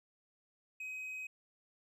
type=tone; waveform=triangle; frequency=2527 Hz; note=D#7; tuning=26 cents sharp; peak=-39 dBFS; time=0.8-1.27 s; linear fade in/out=5 ms; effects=resampled to 32000 Hz